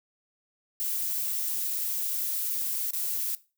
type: noise with dropouts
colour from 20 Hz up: violet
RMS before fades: -30 dBFS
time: 0.8-3.35 s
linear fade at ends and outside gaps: 0 ms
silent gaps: 2.907-2.934 s
effects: noise-tail reverb RT60 0.3 s tail -18 dB re dry